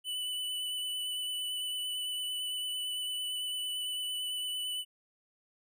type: tone with vibrato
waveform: square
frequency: 2986 Hz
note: F#7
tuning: 15 cents sharp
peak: -34 dBFS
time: 0.04-4.85 s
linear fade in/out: 50 ms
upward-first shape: sine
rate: 8.9 Hz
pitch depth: 14 cents each way
effects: none